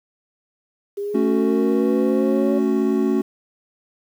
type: exponential sweep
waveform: sine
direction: up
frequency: 400.5 to 569 Hz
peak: -23 dBFS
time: 0.97-2.59 s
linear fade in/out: 10 ms
type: chord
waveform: triangle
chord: F# minor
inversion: first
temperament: equal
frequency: 220 / 277.2 / 370 Hz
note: A3 / C#4 / F#4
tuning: 0 / 0 / 0 cents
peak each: -19 dBFS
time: 1.14-3.22 s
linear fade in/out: 10 ms
effects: 8-bit